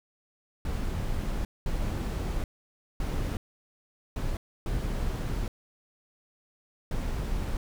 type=noise bursts at uneven times; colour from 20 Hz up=brown; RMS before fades=-30 dBFS; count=6; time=0.65-1.45 / 1.66-2.44 / 3-3.37 / 4.16-4.37 / 4.66-5.48 / 6.91-7.57 s; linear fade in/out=2 ms; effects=none